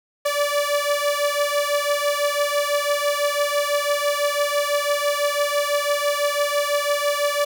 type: beating tone pair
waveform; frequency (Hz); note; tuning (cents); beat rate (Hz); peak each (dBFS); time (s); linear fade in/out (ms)
sawtooth; 577 / 583; D5 / D5; -31 / -13; 6; -18 / -19; 0.25-7.45; 10
effects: none